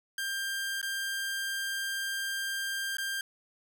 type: tone with dropouts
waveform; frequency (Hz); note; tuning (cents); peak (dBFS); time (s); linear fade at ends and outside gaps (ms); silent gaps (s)
sawtooth; 1591; G6; +25; -28; 0.18-3.21; 2; 0.815-0.828 / 2.97-2.983
effects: none